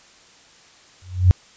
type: tone with exponential growth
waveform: sine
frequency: 91.2 Hz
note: F#2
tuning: 24 cents flat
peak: -5 dBFS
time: 1.02-1.31 s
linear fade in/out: 0 ms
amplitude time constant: 62 ms
effects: white hiss -50 dBFS RMS until 1.56 s + resampled to 16000 Hz

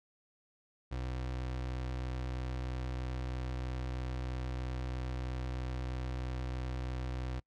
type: tone with vibrato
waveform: 30% pulse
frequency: 63.1 Hz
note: B1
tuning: 38 cents sharp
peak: -33 dBFS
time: 0.91-7.4 s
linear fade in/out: 10 ms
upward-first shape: sine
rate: 8.2 Hz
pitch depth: 8 cents each way
effects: noise-tail reverb RT60 0.1 s tail -25 dB re dry + low-pass 5000 Hz 12 dB/octave

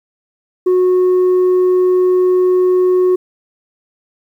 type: tone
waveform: sine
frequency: 366 Hz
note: F#4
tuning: 19 cents flat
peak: -6 dBFS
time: 0.66-3.16 s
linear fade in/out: 10 ms
effects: tanh soft clip ceiling -8 dBFS + 8-bit

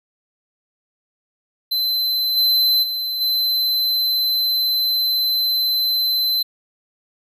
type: tone with level steps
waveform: square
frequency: 4059 Hz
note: B7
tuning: 47 cents sharp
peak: -18 / -14 / -22 / -17 dBFS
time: 1.71-6.43 s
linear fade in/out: 10 ms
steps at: 2.36 / 2.82 / 3.2 s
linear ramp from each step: 20 ms
effects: none

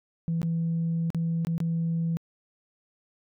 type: tone with dropouts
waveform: sine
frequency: 165.7 Hz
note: E3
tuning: 9 cents sharp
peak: -23 dBFS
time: 0.28-2.17 s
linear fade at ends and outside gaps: 0 ms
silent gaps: 0.417-0.43 / 1.103-1.147 / 1.449-1.47 / 1.58-1.603 s
effects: tanh soft clip ceiling -21 dBFS

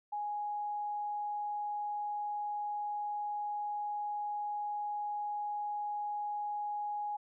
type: tone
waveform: sine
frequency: 830.6 Hz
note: G#5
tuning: in tune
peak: -34 dBFS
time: 0.12-7.17 s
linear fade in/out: 10 ms
effects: none

